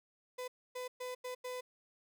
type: tone bursts at uneven times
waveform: 35% pulse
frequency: 502 Hz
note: B4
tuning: 28 cents sharp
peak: -38 dBFS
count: 5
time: 0.38-0.48 / 0.75-0.88 / 1-1.15 / 1.24-1.35 / 1.44-1.61 s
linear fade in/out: 10 ms
effects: none